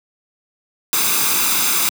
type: noise with comb filter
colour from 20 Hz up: white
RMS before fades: -17 dBFS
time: 0.93-1.89 s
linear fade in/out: 0 ms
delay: 0.81 ms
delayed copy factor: +0.6
effects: high-pass 200 Hz 12 dB/octave